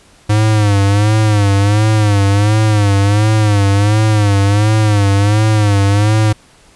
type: tone with vibrato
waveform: square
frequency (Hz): 103.83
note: G#2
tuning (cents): 0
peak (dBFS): -9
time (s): 0.29-6.33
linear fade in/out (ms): 10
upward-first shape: sine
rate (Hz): 1.4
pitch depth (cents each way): 84
effects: pink hiss -46 dBFS RMS until 6.75 s + resampled to 24000 Hz